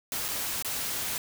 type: noise with dropouts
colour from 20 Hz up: white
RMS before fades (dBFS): -32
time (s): 0.12-1.18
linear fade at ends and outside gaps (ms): 1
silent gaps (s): 0.282-0.286 / 0.625-0.647
effects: none